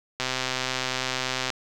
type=click train; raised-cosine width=0.2 ms; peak=-9 dBFS; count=169; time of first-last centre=0.2-1.502 s; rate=129 Hz; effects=none